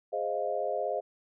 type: chord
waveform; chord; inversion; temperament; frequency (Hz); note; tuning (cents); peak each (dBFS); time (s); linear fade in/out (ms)
sine; F minor seventh; first; equal; 415.3 / 523.3 / 622.3 / 698.5; Ab4 / C5 / Eb5 / F5; 0 / 0 / 0 / 0; -36 / -34 / -33 / -34; 0.12-1.01; 20
effects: none